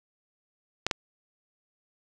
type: clicks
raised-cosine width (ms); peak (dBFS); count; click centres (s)
0.2; -8; 2; 0.866 / 0.912
effects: none